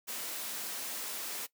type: high-pass noise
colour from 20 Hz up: white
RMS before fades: -39 dBFS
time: 0.07-1.47 s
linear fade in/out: 20 ms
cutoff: 190 Hz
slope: 24 dB/octave
effects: noise-tail reverb RT60 0.1 s tail -19 dB re dry